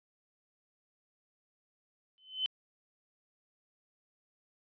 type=tone with exponential growth; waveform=sine; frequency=3048 Hz; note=G7; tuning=49 cents flat; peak=-26 dBFS; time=2.18-2.46 s; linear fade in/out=0 ms; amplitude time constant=59 ms; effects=resampled to 11025 Hz